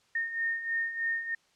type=beating tone pair; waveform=sine; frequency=1831 / 1834.2 Hz; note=A#6 / A#6; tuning=-32 / -29 cents; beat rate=3.2 Hz; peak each=-36 / -30 dBFS; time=0.15-1.35 s; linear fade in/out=5 ms; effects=white hiss -67 dBFS RMS until 1.55 s + low-pass 6000 Hz 12 dB/octave